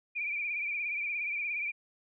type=tone with vibrato; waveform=sine; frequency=2369 Hz; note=D7; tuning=14 cents sharp; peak=-31 dBFS; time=0.15-1.72 s; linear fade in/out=20 ms; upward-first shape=triangle; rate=17 Hz; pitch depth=77 cents each way; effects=none